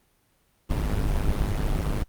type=noise with amplitude modulation; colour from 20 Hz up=brown; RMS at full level=-21 dBFS; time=0.69-2.04 s; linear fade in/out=20 ms; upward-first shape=sine; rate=103 Hz; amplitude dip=70%; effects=pink hiss -66 dBFS RMS until 2.08 s + Opus 32 kbps